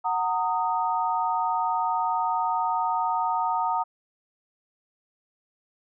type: chord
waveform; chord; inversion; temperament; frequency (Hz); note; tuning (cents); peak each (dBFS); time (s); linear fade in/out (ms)
sine; D# minor; first; equal with one note detuned; 740 / 920 / 1244.5; F#5 / A#5 / D#6; 0 / -23 / 0; -28 / -25 / -29; 0.04-3.84; 20
effects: none